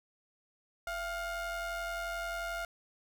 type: ring-modulated tone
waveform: square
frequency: 361.9 Hz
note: F#4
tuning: 38 cents flat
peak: -33 dBFS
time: 0.87-2.65 s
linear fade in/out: 2 ms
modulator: 1040 Hz
effects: none